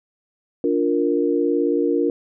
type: chord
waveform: sine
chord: Bb major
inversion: first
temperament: just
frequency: 291.4 / 349.6 / 466.2 Hz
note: D4 / F4 / Bb4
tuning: -13 / +2 / 0 cents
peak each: -21 dBFS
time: 0.64-2.1 s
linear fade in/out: 2 ms
effects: none